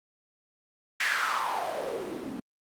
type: noise with band-pass filter sweep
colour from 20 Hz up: white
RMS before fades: -31 dBFS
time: 1-2.4 s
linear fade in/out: 5 ms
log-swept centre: 2000 to 220 Hz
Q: 4.4
effects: Opus 48 kbps